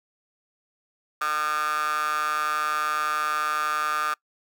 15% pulse tone with high-pass filter, 151.7 Hz, D#3, 44 cents flat, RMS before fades -26 dBFS, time 1.21-4.14 s, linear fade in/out 5 ms, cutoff 1200 Hz, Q 8.5, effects noise-tail reverb RT60 0.1 s tail -24 dB re dry

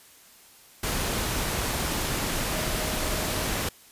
sine tone in noise, 622.3 Hz, D#5, in tune, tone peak -38 dBFS, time 2.53-3.45 s, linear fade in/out 5 ms, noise pink, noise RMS -28 dBFS, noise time 0.83-3.69 s, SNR -13 dB, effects white hiss -53 dBFS RMS until 3.91 s + resampled to 32000 Hz

